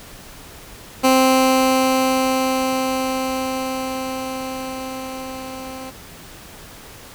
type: tone with level ramp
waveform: 15% pulse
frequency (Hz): 261.6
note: C4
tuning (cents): 0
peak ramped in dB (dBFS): -5 to -25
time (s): 1.03-5.91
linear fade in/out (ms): 20
effects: pink hiss -40 dBFS RMS until 7.14 s